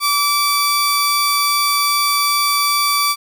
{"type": "tone pair together", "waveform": "sawtooth", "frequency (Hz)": [1157.5, 2315], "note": ["D6", "D7"], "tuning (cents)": [-25, -25], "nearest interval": "octave", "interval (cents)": 1200, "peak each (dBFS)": -12, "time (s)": [0, 3.16], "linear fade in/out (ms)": 50, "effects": []}